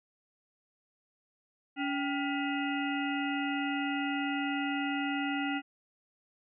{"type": "harmonic tone with a mistuned harmonic", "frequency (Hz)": 283.1, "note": "C#4", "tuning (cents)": 37, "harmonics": [1, 3, 5, 7, 9, 10], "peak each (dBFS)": [-32, -37, -39, -40, -42, -42], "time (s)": [1.76, 5.62], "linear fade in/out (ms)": 50, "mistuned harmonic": 3, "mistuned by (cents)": -140, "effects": []}